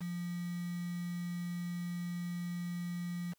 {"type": "tone with quantisation", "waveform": "sine", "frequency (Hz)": 174.61, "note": "F3", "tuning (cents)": 0, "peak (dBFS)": -36, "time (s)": [0, 3.34], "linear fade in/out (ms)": 20, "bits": 8, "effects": ["white hiss -75 dBFS RMS until 3.38 s"]}